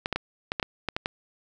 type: clicks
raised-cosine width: 0.3 ms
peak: -11 dBFS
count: 9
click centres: 0.059 / 0.127 / 0.16 / 0.519 / 0.598 / 0.628 / 0.887 / 0.965 / 1.059 s
effects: none